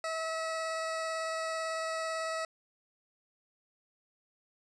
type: tone with vibrato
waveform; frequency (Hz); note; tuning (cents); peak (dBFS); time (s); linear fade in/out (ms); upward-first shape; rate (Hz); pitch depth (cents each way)
20% pulse; 646; E5; -35; -28; 0.04-2.45; 2; triangle; 18; 10
effects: resampled to 22050 Hz